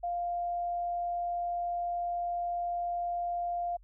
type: tone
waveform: sine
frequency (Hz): 698.5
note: F5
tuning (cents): 0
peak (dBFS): -30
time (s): 0.03-3.77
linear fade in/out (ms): 10
effects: added 45 Hz sine -54 dBFS peak until 3.83 s